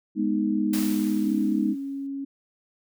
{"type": "chord", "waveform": "sine", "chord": "G# minor", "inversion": "none", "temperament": "equal", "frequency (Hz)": [207.7, 246.9, 311.1], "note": ["G#3", "B3", "D#4"], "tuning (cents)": [0, 0, 0], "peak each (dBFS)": [-25, -28, -25], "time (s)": [0.15, 1.76], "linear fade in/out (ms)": 50}
{"type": "noise with exponential decay", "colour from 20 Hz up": "white", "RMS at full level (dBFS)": -32, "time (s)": [0.73, 2.07], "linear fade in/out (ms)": 5, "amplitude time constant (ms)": 290}
{"type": "tone", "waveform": "sine", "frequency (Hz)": 275.8, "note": "C#4", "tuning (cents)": -9, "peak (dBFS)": -29, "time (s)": [1.24, 2.25], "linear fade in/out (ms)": 10}
{"effects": []}